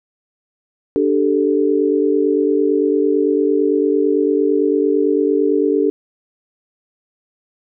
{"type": "chord", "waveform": "sine", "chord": "D suspended fourth", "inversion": "none", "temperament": "just", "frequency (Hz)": [293.7, 391.6, 440.5], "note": ["D4", "G4", "A4"], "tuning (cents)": [0, -2, 2], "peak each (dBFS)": -17, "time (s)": [0.96, 5.9], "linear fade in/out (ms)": 0, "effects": []}